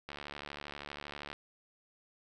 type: click train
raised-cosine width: 0.3 ms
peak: -26 dBFS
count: 91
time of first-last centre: 0.09-1.33 s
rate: 72.6 Hz
effects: none